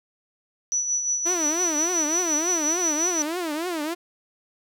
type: tone with tremolo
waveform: sine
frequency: 5920 Hz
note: F#8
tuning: in tune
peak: -20 dBFS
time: 0.72-3.22 s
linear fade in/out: 0 ms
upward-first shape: sine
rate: 5.7 Hz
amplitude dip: 50%
type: tone with vibrato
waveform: sawtooth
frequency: 328 Hz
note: E4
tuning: 9 cents flat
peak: -22 dBFS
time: 1.25-3.95 s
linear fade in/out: 20 ms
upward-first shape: triangle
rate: 3.4 Hz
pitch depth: 220 cents each way
effects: none